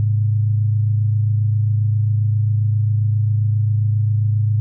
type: tone pair together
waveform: sine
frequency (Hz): 105.33 / 132.8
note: G#2 / C3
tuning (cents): +25 / +26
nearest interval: major third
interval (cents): 401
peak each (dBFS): -14 / -25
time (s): 0-4.6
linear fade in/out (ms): 0
effects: none